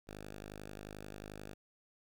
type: tone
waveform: 5% pulse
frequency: 51.3 Hz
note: G#1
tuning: 21 cents flat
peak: -35 dBFS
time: 0.07-1.54 s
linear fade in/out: 10 ms
effects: none